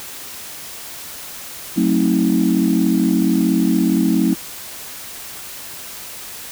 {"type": "chord", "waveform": "sine", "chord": "F# diminished seventh", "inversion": "none", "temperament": "just", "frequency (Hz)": [185, 222, 266.4, 319.7], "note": ["F#3", "A3", "C4", "Eb4"], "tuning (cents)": [0, 16, 31, 47], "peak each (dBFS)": -18, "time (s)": [1.76, 4.35], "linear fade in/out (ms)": 20, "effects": ["tanh soft clip ceiling -5 dBFS", "white hiss -33 dBFS RMS until 6.51 s"]}